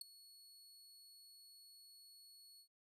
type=tone with ADSR envelope; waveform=sawtooth; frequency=4374 Hz; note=C#8; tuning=24 cents flat; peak=-38 dBFS; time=0.01-2.68 s; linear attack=3 ms; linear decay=10 ms; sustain=-19 dB; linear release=82 ms; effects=resampled to 32000 Hz